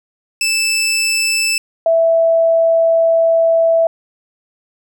20% pulse / sine tone pair in turn, 2637 / 659.6 Hz, E7 / E5, 0 / +1 cents, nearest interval 2 octaves, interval 2399 cents, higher first, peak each -9 dBFS, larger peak neither, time 0.41-1.58 / 1.86-3.87 s, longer second, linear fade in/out 2 ms, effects none

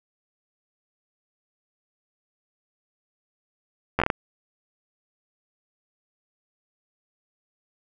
slowing click train, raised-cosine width 0.5 ms, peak -6 dBFS, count 6, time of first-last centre 3.99-4.102 s, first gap 11 ms, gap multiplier 1.36, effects none

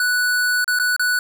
square tone with dropouts, 1480 Hz, F#6, in tune, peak -17 dBFS, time 0-1.19 s, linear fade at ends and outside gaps 2 ms, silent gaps 0.644-0.678 / 0.789-0.797 / 0.964-0.995 s, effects none

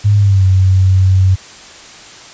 sine tone with pitch glide, 102.8 to 94.27 Hz, G#2 to F#2, -17 to +33 cents, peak -6 dBFS, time 0.04-1.36 s, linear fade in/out 20 ms, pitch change -150 cents, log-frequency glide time 0.17-0.45 s, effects white hiss -35 dBFS RMS until 2.33 s + resampled to 16000 Hz

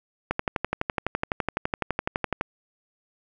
click train, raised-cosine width 0.5 ms, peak -9 dBFS, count 26, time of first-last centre 0.31-2.411 s, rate 11.9 Hz, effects none

